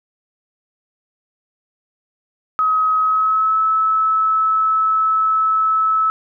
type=tone with pitch glide; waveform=sine; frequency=1271 to 1301.5 Hz; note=D#6 to E6; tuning=+36 to -22 cents; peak=-13 dBFS; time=2.59-6.1 s; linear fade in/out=0 ms; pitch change=+42 cents; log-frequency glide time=2.99-3.58 s; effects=none